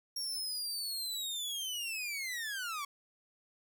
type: linear sweep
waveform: sawtooth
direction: down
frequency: 5588 to 1104 Hz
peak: -33 dBFS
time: 0.16-2.85 s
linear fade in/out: 5 ms
effects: none